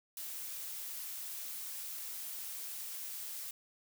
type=noise; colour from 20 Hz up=blue; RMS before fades=-43 dBFS; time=0.17-3.51 s; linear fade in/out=2 ms; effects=none